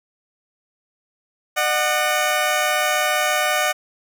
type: tone pair together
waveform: 15% pulse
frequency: 605.2 / 740 Hz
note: D#5 / F#5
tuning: -48 / 0 cents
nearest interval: minor third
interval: 348 cents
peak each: -14 dBFS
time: 1.56-3.73 s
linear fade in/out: 20 ms
effects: none